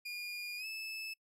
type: tone with pitch glide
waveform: 30% pulse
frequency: 2427 to 2616 Hz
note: D#7 to E7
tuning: -44 to -14 cents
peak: -37 dBFS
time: 0.05-1.14 s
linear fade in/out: 10 ms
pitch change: +130 cents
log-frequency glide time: 0.57-0.66 s
effects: noise-tail reverb RT60 0.1 s tail -24 dB re dry + low-pass 12000 Hz 12 dB/octave